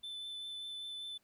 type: tone with vibrato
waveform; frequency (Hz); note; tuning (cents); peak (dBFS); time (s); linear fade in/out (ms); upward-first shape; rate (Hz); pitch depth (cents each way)
triangle; 3520; A7; 0; -40; 0.03-1.18; 10; triangle; 5.1; 11
effects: pink hiss -75 dBFS RMS until 1.23 s